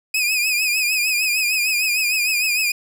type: tone with vibrato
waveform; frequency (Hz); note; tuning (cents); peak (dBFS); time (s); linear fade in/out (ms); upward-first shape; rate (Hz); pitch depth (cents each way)
sawtooth; 2489; D#7; 0; -14; 0.14-2.72; 5; triangle; 6.6; 88
effects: none